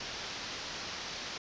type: low-pass noise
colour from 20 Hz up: white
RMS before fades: -41 dBFS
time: 0-1.38 s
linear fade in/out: 5 ms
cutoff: 5900 Hz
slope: 48 dB/octave
effects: resampled to 16000 Hz